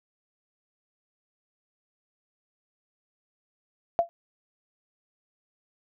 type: tone with exponential decay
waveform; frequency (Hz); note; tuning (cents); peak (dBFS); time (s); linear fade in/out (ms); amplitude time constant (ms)
sine; 682; F5; -41; -14; 3.99-4.09; 0; 21
effects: none